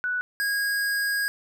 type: tone pair in turn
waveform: sine / square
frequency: 1480 / 1640.3 Hz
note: F#6 / G#6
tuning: 0 / -22 cents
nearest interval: major second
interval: 178 cents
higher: second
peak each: -24 dBFS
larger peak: neither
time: 0.04-0.21 / 0.4-1.28 s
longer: second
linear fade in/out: 0 ms
effects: none